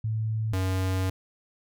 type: tone pair in turn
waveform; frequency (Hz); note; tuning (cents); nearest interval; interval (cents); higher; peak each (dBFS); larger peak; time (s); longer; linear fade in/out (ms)
sine / square; 110 / 93.9; A2 / F#2; 0 / +26; minor third; 274; first; -25; neither; 0.04-0.53 / 0.53-1.1; second; 5
effects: none